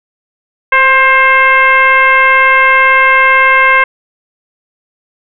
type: tone with frequency modulation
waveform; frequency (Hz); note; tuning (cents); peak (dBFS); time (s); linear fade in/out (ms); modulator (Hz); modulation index
sine; 1590; G6; +24; -4; 0.72-3.84; 5; 533; 1.5
effects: none